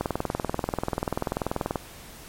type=click train; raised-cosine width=1 ms; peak=-11 dBFS; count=37; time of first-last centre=0.01-1.758 s; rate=20.6 Hz; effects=pink hiss -45 dBFS RMS until 2.28 s + MP3 64 kbps